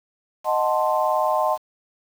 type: chord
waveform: sine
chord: D# diminished seventh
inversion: none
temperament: equal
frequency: 622.3 / 740 / 880 / 1046.5 Hz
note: D#5 / F#5 / A5 / C6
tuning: 0 / 0 / 0 / 0 cents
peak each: -22 / -25 / -24 / -24 dBFS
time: 0.44-1.58 s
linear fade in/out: 50 ms
effects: 7-bit